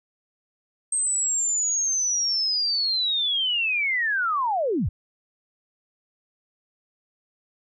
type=linear sweep; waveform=sine; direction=down; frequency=8372 to 54.3 Hz; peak=-21 dBFS; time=0.92-4.89 s; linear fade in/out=5 ms; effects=none